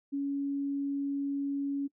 sine tone, 280 Hz, C#4, 18 cents sharp, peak -29 dBFS, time 0.12-1.88 s, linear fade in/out 20 ms, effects noise-tail reverb RT60 0.1 s tail -21 dB re dry

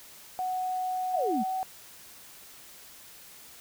sine tone with pitch glide, 740 to 753.4 Hz, F#5 to F#5, 0 to +31 cents, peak -28 dBFS, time 0.39-1.63 s, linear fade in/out 0 ms, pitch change +31 cents, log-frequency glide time 1.31-1.43 s
sine exponential sweep, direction down, 802 to 196.6 Hz, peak -27 dBFS, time 1.13-1.44 s, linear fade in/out 20 ms
effects white hiss -50 dBFS RMS until 3.6 s

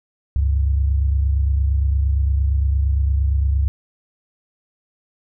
sine tone pair together, 69.3 / 98 Hz, C#2 / G2, 0 / 0 cents, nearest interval tritone, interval 600 cents, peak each -15 / -24 dBFS, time 0.36-3.68 s, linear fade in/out 0 ms, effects none

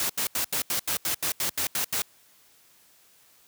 white noise bursts, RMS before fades -27 dBFS, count 12, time 0-2.02 s, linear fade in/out 2 ms, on 95 ms, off 80 ms, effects white hiss -59 dBFS RMS until 3.47 s + high-pass 60 Hz 12 dB/octave

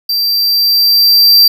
square tone with level ramp, 4699 Hz, D8, in tune, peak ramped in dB -12 to -3 dBFS, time 0.09-1.48 s, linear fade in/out 5 ms, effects none

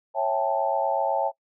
sine chord, A dominant seventh, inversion first, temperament just, 550 / 660 / 792 / 880 Hz, C#5 / E5 / G5 / A5, -14 / +2 / +18 / 0 cents, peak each -27 dBFS, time 0.14-1.32 s, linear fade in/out 50 ms, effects noise-tail reverb RT60 0.1 s tail -23 dB re dry

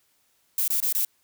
violet noise bursts, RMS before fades -24 dBFS, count 4, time 0.58-1.049 s, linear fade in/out 2 ms, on 100 ms, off 23 ms, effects white hiss -67 dBFS RMS until 1.23 s

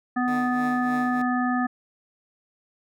harmonic tone, 248.7 Hz, B3, 12 cents sharp, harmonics 1 / 3 / 5 / 7, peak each -23 / -28 / -30 / -31 dBFS, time 0.16-1.67 s, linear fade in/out 10 ms
10% pulse tone with tremolo, 152.1 Hz, D#3, 39 cents flat, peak -27 dBFS, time 0.28-1.22 s, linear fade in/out 0 ms, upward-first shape triangle, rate 3.3 Hz, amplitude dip 75%
effects none

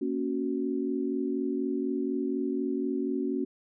sine chord, F# major, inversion first, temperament equal, 233.1 / 277.2 / 370 Hz, A#3 / C#4 / F#4, 0 / 0 / 0 cents, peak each -33 / -30 / -32 dBFS, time 0.01-3.45 s, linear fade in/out 10 ms, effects none

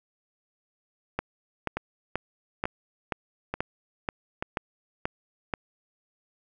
two click trains, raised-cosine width 0.5 ms, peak -14 / -12 dBFS, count 4 / 10, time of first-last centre 1.77-4.425 / 1.19-5.538 s, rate 1.13 / 2.07 Hz, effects none

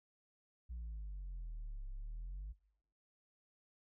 sine exponential two-way sweep, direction down then up, 60.9 to 32.7 to 52.9 Hz, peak -40 dBFS, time 0.69-2.53 s, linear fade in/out 20 ms, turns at 1.9 s, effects noise-tail reverb RT60 0.8 s tail -24 dB re dry + tanh soft clip ceiling -41 dBFS

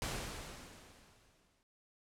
pink noise with exponential decay, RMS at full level -37 dBFS, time 0.02-1.63 s, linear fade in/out 0 ms, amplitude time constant 350 ms, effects low-pass 10000 Hz 12 dB/octave

